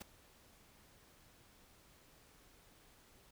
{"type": "noise with ADSR envelope", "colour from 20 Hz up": "pink", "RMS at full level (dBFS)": -45, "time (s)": [0, 3.31], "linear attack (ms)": 18, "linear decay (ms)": 6, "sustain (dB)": -20, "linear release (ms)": 7, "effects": []}